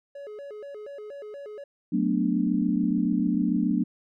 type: tone with vibrato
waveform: triangle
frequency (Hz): 488.5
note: B4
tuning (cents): -19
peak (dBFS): -35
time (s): 0.15-1.64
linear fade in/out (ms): 5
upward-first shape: square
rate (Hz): 4.2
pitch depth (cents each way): 250
type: chord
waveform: sine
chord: B minor seventh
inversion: second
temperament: equal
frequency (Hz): 185 / 220 / 246.9 / 293.7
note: F#3 / A3 / B3 / D4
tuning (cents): 0 / 0 / 0 / 0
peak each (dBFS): -27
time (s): 1.92-3.84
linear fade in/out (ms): 10
type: click train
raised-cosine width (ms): 3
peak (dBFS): -34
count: 18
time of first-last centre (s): 2.47-3.711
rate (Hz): 13.7
effects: none